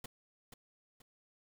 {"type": "noise with echo", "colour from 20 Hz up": "pink", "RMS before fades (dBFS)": -44, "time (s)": [0.04, 0.06], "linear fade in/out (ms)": 5, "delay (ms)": 480, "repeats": 2, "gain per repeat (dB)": -8, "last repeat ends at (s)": 1.02, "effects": []}